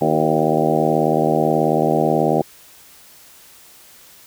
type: harmonic tone with a mistuned harmonic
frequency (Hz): 78.4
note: D#2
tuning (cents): +14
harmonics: 2 / 3 / 4 / 5 / 6 / 7 / 8 / 9 / 10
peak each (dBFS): -23 / -23 / -23 / -23 / -23 / -23 / -23 / -23 / -23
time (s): 0.01-2.42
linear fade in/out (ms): 5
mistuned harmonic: 5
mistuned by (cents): -47
effects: white hiss -46 dBFS RMS until 4.26 s